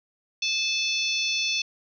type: harmonic tone with a mistuned harmonic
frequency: 870 Hz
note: A5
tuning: 20 cents flat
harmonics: 3 / 4 / 5 / 6 / 7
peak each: -27 / -29 / -31 / -33 / -34 dBFS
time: 0.42-1.62 s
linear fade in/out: 5 ms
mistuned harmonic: 6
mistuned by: +41 cents
effects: none